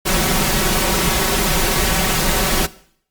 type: noise with comb filter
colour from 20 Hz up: pink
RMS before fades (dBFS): -17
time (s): 0.05-2.67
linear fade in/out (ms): 20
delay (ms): 5.3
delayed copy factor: +0.75
effects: noise-tail reverb RT60 0.6 s tail -18 dB re dry + Opus 48 kbps